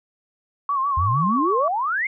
sine tone with vibrato, 1100 Hz, C#6, 14 cents flat, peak -19 dBFS, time 0.69-1.68 s, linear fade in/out 2 ms, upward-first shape sine, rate 6.5 Hz, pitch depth 81 cents each way
sine exponential sweep, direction up, 76.5 to 2205 Hz, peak -20 dBFS, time 0.97-2.07 s, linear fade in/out 5 ms
effects none

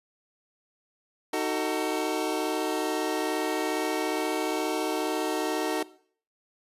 25% pulse chord, D# diminished, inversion none, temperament just, 311.1 / 373.4 / 448 Hz, D#4 / F#4 / A4, 0 / +16 / +31 cents, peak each -27 dBFS, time 1.33-5.83 s, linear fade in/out 5 ms, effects noise-tail reverb RT60 0.5 s tail -18 dB re dry + resampled to 32000 Hz

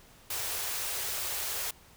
white band-stop noise, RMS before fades -34 dBFS, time 0.3-1.71 s, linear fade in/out 5 ms, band 120 to 360 Hz, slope 48 dB/octave, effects pink hiss -57 dBFS RMS until 1.96 s

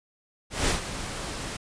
pink noise with ADSR envelope, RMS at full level -23 dBFS, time 0.5-1.57 s, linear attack 180 ms, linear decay 120 ms, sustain -11 dB, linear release 9 ms, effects resampled to 22050 Hz

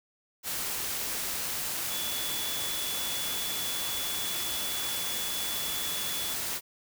sine tone in noise, 3429 Hz, A7, 45 cents flat, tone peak -36 dBFS, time 1.88-6.36 s, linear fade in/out 50 ms, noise white, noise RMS -33 dBFS, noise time 0.43-6.61 s, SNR -6 dB, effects none

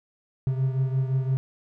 triangle beating tone pair, 130.81 / 136.61 Hz, C3 / C#3, 0 / -25 cents, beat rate 5.8 Hz, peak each -21 / -27 dBFS, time 0.47-1.37 s, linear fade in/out 0 ms, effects none

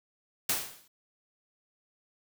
white noise with exponential decay, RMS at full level -25 dBFS, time 0.49-0.88 s, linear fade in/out 5 ms, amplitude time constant 83 ms, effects none

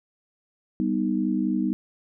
sine chord, G augmented, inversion none, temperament equal, 196 / 246.9 / 311.1 Hz, G3 / B3 / D#4, 0 / 0 / 0 cents, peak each -26 / -26 / -26 dBFS, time 0.8-1.73 s, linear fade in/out 0 ms, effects none

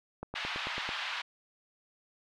click train, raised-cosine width 1 ms, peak -24 dBFS, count 7, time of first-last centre 0.23-0.891 s, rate 9.08 Hz
white band-pass noise, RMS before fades -37 dBFS, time 0.35-1.22 s, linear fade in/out 10 ms, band 820 to 3500 Hz, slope 24 dB/octave
effects none

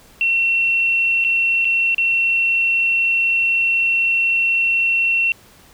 sine tone with dropouts, 2716 Hz, F7, 49 cents flat, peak -14 dBFS, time 0.21-5.32 s, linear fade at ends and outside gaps 1 ms, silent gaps 1.241-1.247 / 1.647-1.652 / 1.946-1.981 s, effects pink hiss -48 dBFS RMS until 5.73 s

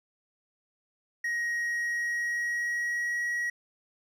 triangle tone with pitch glide, 1886 to 1910.1 Hz, A#6 to A#6, +20 to +42 cents, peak -26 dBFS, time 1.24-3.5 s, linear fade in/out 5 ms, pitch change +22 cents, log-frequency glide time 1.5-3.23 s, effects none

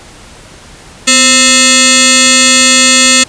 sine tone with frequency modulation, 2091 Hz, C7, 2 cents flat, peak -3 dBFS, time 1.07-3.24 s, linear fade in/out 10 ms, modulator 781 Hz, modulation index 7.8, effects pink hiss -34 dBFS RMS until 3.28 s + resampled to 22050 Hz

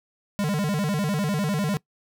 square tone with vibrato, 174.61 Hz, F3, in tune, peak -23 dBFS, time 0.39-1.77 s, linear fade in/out 0 ms, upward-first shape square, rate 10 Hz, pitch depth 260 cents each way, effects noise-tail reverb RT60 0.1 s tail -21 dB re dry

